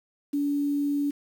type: tone with quantisation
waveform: sine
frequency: 287 Hz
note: D4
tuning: 40 cents flat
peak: -23 dBFS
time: 0.33-1.11 s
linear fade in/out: 10 ms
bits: 8
effects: none